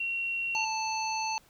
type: tone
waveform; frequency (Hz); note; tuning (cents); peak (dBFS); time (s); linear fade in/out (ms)
sine; 2737; F7; -36; -29; 0-0.65; 5
type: harmonic tone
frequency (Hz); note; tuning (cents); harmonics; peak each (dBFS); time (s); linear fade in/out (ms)
880; A5; 0; 1 / 3 / 5 / 7; -31 / -36 / -38 / -39; 0.55-1.38; 0
effects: pink hiss -61 dBFS RMS until 1.49 s